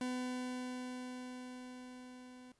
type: tone with level ramp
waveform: 40% pulse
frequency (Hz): 251.5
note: B3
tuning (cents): +32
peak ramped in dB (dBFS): -35 to -52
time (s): 0.01-2.52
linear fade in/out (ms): 2
effects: pink hiss -75 dBFS RMS until 2.59 s + resampled to 24000 Hz